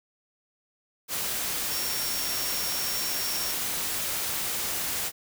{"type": "tone in noise", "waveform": "sine", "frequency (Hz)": 5540, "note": "F8", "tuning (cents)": -15, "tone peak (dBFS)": -33, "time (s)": [1.68, 3.55], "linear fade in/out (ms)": 50, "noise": "white", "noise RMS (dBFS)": -30, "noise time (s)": [1.08, 5.12], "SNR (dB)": -6, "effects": []}